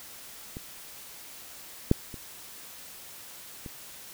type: clicks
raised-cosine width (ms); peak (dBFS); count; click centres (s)
3; -25 / -6 / -27 / -26; 4; 0.569 / 1.914 / 2.142 / 3.662
effects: white hiss -46 dBFS RMS until 4.13 s